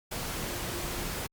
sine tone in noise, 348.9 Hz, F4, 2 cents flat, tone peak -44 dBFS, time 0.41-1.04 s, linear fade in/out 10 ms, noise pink, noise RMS -35 dBFS, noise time 0.11-1.27 s, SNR -12 dB, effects Opus 48 kbps

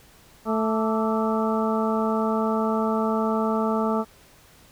harmonic tone with a mistuned harmonic, 220.2 Hz, A3, 2 cents sharp, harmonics 1 / 2 / 3 / 4 / 5 / 6, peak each -24 / -27 / -29 / -30 / -31 / -32 dBFS, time 0.45-4.05 s, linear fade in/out 50 ms, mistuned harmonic 5, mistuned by +93 cents, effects pink hiss -53 dBFS RMS until 4.71 s

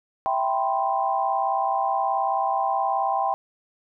sine chord, C major seventh, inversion first, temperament equal, 659.3 / 784 / 987.8 / 1046.5 Hz, E5 / G5 / B5 / C6, 0 / 0 / 0 / 0 cents, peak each -29 / -23 / -29 / -28 dBFS, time 0.26-3.34 s, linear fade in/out 0 ms, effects none

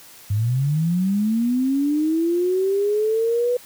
sine linear sweep, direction up, 98 to 495.4 Hz, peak -17 dBFS, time 0.3-3.57 s, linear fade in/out 5 ms, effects white hiss -45 dBFS RMS until 3.65 s + high-pass 60 Hz 12 dB/octave

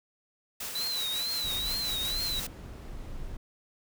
white noise with tremolo, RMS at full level -36 dBFS, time 0.6-2.47 s, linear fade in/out 5 ms, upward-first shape sine, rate 5.6 Hz, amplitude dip 30%
sine tone with vibrato, 3951 Hz, B7, in tune, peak -30 dBFS, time 0.75-2.4 s, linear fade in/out 5 ms, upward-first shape triangle, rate 2.2 Hz, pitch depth 120 cents each way
brown noise, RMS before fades -40 dBFS, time 1.44-3.37 s, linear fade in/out 5 ms
effects none

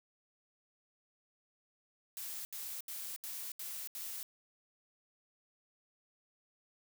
blue noise bursts, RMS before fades -43 dBFS, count 6, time 2.17-4.23 s, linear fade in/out 0 ms, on 280 ms, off 76 ms, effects none

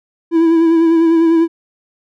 triangle tone with vibrato, 329.6 Hz, E4, in tune, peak -6 dBFS, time 0.31-1.48 s, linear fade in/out 50 ms, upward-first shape sine, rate 10 Hz, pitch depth 33 cents each way, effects none

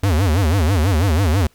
square tone with vibrato, 87.31 Hz, F2, in tune, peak -14 dBFS, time 0.03-1.47 s, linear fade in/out 5 ms, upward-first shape sine, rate 6.1 Hz, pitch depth 270 cents each way, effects pink hiss -56 dBFS RMS until 1.54 s

